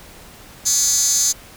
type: tone with high-pass filter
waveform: 10% pulse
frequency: 281.7 Hz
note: C#4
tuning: 28 cents sharp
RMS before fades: -17 dBFS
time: 0.65-1.33 s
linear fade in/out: 20 ms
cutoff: 6100 Hz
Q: 7.3
effects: pink hiss -42 dBFS RMS until 1.56 s